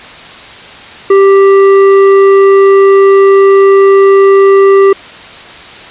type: tone with hard clipping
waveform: sine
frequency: 392 Hz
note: G4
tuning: in tune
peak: -3 dBFS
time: 1.1-4.93 s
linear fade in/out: 5 ms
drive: 9 dB
effects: white hiss -29 dBFS RMS until 5.9 s + resampled to 8000 Hz